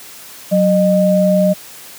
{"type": "tone pair together", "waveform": "sine", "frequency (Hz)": [185.7, 611.4], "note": ["F#3", "D#5"], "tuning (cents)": [7, -30], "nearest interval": "octave + major sixth", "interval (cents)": 2063, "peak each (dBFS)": -12, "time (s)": [0.51, 1.54], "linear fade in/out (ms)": 20, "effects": ["white hiss -36 dBFS RMS until 1.98 s", "high-pass 100 Hz 12 dB/octave"]}